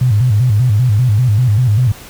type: tone with vibrato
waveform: sine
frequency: 114.7 Hz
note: A#2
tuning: 28 cents flat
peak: -8 dBFS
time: 0.01-1.92 s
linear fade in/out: 5 ms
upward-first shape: square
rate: 5.1 Hz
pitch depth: 170 cents each way
effects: pink hiss -35 dBFS RMS until 2.09 s